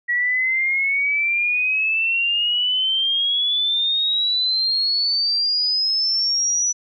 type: exponential sweep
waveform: sine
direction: up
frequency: 1919 to 5940 Hz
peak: -17 dBFS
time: 0.08-6.73 s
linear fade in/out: 20 ms
effects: none